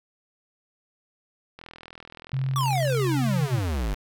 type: click train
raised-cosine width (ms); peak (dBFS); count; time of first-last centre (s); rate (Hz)
0.3; -26; 98; 1.59-3.944; 41.2
type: tone with pitch glide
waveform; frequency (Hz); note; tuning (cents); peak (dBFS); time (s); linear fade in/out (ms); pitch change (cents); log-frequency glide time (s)
sine; 133 to 133.85; C3 to C3; +29 to +40; -23; 2.33-3.59; 5; +11; 2.98-3.33
type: exponential sweep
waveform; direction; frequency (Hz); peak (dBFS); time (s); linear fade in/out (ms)
square; down; 1180 to 46.25; -25; 2.56-3.94; 0
effects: none